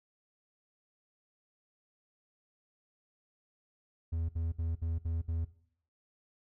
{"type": "tone bursts", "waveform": "triangle", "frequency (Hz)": 82.41, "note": "E2", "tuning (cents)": 0, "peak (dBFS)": -29, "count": 6, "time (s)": [4.12, 5.45], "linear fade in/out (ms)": 10, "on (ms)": 170, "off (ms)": 62, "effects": ["noise-tail reverb RT60 0.6 s tail -17 dB re dry"]}